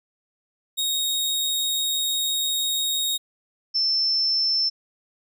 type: tone pair in turn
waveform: sawtooth / sine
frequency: 3751 / 5323 Hz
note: A#7 / E8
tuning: +10 / +16 cents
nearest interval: tritone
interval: 606 cents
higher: second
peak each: -19 dBFS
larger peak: neither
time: 0.77-3.18 / 3.74-4.7 s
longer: first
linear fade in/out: 20 ms
effects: none